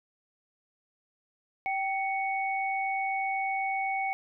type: tone pair together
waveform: sine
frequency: 776 / 2223 Hz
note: G5 / C#7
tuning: -18 / +4 cents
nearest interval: octave + tritone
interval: 1822 cents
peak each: -29 / -32 dBFS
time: 1.66-4.13 s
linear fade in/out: 0 ms
effects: none